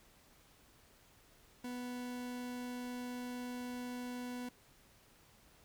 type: tone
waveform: 40% pulse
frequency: 246.9 Hz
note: B3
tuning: in tune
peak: -40 dBFS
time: 1.64-4.49 s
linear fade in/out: 5 ms
effects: pink hiss -65 dBFS RMS until 5.64 s